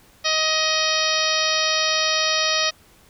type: harmonic tone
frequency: 628 Hz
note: D#5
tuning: 16 cents sharp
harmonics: 1 / 2 / 3 / 4 / 5 / 6 / 7 / 8 / 9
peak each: -27 / -27 / -27 / -27 / -27 / -27 / -27 / -27 / -27 dBFS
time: 0.24-2.71 s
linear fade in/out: 20 ms
effects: pink hiss -53 dBFS RMS until 3.09 s